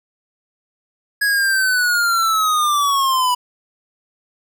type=linear sweep; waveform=square; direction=down; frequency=1672 to 979 Hz; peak=-15 dBFS; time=1.21-3.35 s; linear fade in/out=10 ms; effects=none